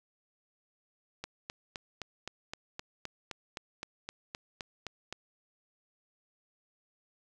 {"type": "click train", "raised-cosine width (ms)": 0.2, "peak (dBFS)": -21, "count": 16, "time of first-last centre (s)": [1.24, 5.126], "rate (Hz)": 3.86, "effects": []}